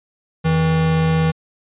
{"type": "tone pair together", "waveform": "square", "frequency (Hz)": [85.18, 160.8], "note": ["F2", "E3"], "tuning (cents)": [-43, -43], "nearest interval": "major seventh", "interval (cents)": 1100, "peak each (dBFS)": [-26, -15], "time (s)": [0.44, 1.32], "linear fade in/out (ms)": 20, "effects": ["resampled to 8000 Hz"]}